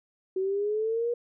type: linear sweep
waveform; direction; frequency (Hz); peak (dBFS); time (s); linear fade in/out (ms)
sine; up; 372.7 to 481.5; -25; 0.36-1.14; 5
effects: none